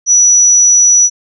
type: tone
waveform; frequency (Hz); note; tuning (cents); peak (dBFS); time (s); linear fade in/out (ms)
sine; 5890; F#8; -9; -4; 0.06-1.1; 50
effects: none